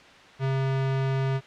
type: tone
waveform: square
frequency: 134.2 Hz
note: C3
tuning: 44 cents sharp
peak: -24 dBFS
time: 0.39-1.41 s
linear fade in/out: 50 ms
effects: white hiss -49 dBFS RMS until 1.46 s + low-pass 3000 Hz 12 dB/octave